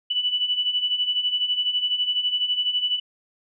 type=beating tone pair; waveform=sine; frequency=2960 / 2972 Hz; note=F#7 / F#7; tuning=0 / +7 cents; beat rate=12 Hz; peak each=-27 / -22 dBFS; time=0.1-3 s; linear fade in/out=10 ms; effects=none